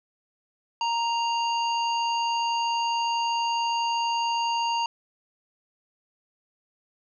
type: harmonic tone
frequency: 932.3 Hz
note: A#5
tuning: in tune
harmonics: 1 / 3 / 5 / 7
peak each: -24 / -31 / -36 / -43 dBFS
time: 0.81-4.86 s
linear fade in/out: 2 ms
effects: none